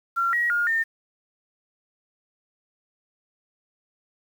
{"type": "tone with pitch steps", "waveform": "sine", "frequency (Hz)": [1371, 1904, 1421, 1816], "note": ["F6", "A#6", "F6", "A#6"], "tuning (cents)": [-32, 36, 30, -46], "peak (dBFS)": -20, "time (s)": [0.16, 0.84], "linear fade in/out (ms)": 20, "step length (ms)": 170, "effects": ["8-bit"]}